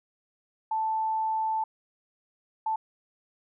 sine tone bursts at uneven times, 880 Hz, A5, in tune, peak -25 dBFS, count 2, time 0.71-1.64 / 2.66-2.76 s, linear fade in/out 5 ms, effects none

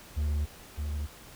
triangle tone pair in turn, 74.2 / 74.2 Hz, D2 / D2, +18 / +18 cents, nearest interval unison, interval 0 cents, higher neither, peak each -24 / -28 dBFS, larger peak first, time 0.16-0.46 / 0.77-1.07 s, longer neither, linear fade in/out 20 ms, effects pink hiss -50 dBFS RMS until 1.35 s

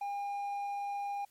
sine tone with hard clipping, 807 Hz, G#5, 50 cents flat, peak -35 dBFS, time 0.01-1.25 s, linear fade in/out 5 ms, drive 3 dB, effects white hiss -68 dBFS RMS until 1.3 s + MP3 64 kbps

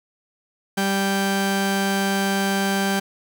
sawtooth tone pair together, 196 / 784 Hz, G3 / G5, 0 / 0 cents, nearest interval 2 octaves, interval 2400 cents, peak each -17 / -19 dBFS, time 0.77-3 s, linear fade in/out 10 ms, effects none

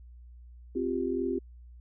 sine chord, C suspended fourth, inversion none, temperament equal, 261.6 / 349.2 / 392 Hz, C4 / F4 / G4, 0 / 0 / 0 cents, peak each -32 dBFS, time 0.75-1.39 s, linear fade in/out 10 ms, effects added 60 Hz sine -47 dBFS peak until 1.8 s

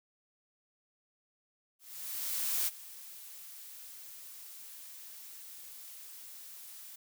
blue noise with ADSR envelope, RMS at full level -31 dBFS, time 1.79-6.96 s, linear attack 880 ms, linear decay 29 ms, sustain -18 dB, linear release 8 ms, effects none

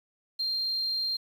sine tone, 4186 Hz, C8, in tune, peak -26 dBFS, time 0.39-1.17 s, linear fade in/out 10 ms, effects tanh soft clip ceiling -23 dBFS + 9-bit

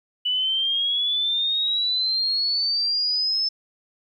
sine exponential sweep, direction up, 2960 to 5274 Hz, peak -20 dBFS, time 0.25-3.49 s, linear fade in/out 10 ms, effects 10-bit

